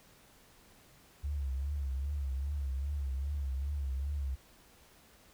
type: tone with vibrato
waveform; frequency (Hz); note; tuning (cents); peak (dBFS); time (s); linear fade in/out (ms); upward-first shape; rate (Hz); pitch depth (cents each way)
sine; 69.3; C#2; 0; -32; 1.23-4.36; 20; triangle; 2.5; 110
effects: pink hiss -61 dBFS RMS until 5.33 s